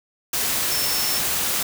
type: tone in noise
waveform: sine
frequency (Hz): 5370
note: E8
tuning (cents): +31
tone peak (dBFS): -26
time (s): 0.71-1.19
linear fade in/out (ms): 5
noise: white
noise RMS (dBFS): -23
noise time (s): 0.33-1.63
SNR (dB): -6
effects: none